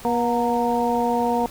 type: harmonic tone with a mistuned harmonic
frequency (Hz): 240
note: B3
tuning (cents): -49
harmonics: 1 / 2 / 3 / 4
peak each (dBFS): -24 / -24 / -24 / -24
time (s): 0.05-1.46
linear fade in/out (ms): 0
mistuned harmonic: 4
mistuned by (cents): -61
effects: pink hiss -41 dBFS RMS until 1.5 s